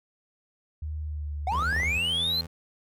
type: tone with pitch glide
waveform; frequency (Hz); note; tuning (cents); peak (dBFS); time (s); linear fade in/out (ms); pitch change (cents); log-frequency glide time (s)
sine; 76.6 to 73.65; D#2 to D2; -27 to +6; -30; 0.82-1.98; 5; -67; 1.02-1.32
type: linear sweep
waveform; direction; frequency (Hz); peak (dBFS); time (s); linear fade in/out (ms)
triangle; up; 701 to 4212; -23; 1.47-2.41; 2
type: tone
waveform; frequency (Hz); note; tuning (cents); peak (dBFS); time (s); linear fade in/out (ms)
25% pulse; 83.6; E2; +25; -32; 1.51-2.47; 10
type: clicks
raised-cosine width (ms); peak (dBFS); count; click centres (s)
1; -25; 7; 1.553 / 1.593 / 1.624 / 1.727 / 1.764 / 1.801 / 1.833
effects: none